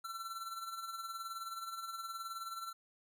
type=tone with tremolo; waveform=square; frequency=1350 Hz; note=E6; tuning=41 cents sharp; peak=-40 dBFS; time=0.04-2.73 s; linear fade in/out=10 ms; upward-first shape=sine; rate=19 Hz; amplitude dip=55%; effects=none